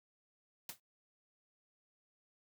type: noise with exponential decay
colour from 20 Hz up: white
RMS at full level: -40 dBFS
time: 0.69-0.8 s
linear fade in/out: 2 ms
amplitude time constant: 22 ms
effects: noise-tail reverb RT60 0.1 s tail -22 dB re dry